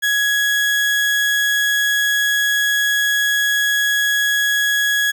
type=tone; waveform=35% pulse; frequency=1669 Hz; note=G#6; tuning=8 cents sharp; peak=-13 dBFS; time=0.02-5.12 s; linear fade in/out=20 ms; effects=none